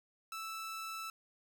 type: tone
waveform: sawtooth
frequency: 1318.5 Hz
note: E6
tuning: in tune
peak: -37 dBFS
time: 0.32-1.1 s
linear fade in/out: 2 ms
effects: none